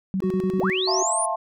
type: tone bursts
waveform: sine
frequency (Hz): 190.3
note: F#3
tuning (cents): +49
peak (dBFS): -21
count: 6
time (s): 0.14-0.699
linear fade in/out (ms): 0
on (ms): 64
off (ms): 35
type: tone with pitch glide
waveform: triangle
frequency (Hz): 370.7 to 374.4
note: F#4 to F#4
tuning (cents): +3 to +20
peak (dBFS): -22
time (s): 0.22-1.03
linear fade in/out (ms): 5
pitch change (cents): +17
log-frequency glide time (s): 0.47-0.68
type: linear sweep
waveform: sine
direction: up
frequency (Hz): 98 to 9980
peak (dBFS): -23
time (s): 0.58-1.26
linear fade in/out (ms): 10
type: chord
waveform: sine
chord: F major seventh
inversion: third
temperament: equal with one note detuned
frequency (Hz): 659.3 / 698.5 / 880 / 1064.8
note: E5 / F5 / A5 / C6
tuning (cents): 0 / 0 / 0 / +30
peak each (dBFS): -28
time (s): 0.87-1.36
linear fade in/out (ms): 10
effects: none